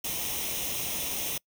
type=noise with comb filter; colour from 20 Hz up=white; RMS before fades=-32 dBFS; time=0.04-1.38 s; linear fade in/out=5 ms; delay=0.33 ms; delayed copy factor=+0.65; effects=noise-tail reverb RT60 0.1 s tail -25 dB re dry